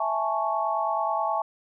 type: chord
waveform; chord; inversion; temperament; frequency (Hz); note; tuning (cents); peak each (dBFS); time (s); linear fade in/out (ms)
sine; A major seventh; second; equal; 659.3 / 830.6 / 880 / 1108.7; E5 / G#5 / A5 / C#6; 0 / 0 / 0 / 0; -29; 0-1.42; 5
effects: none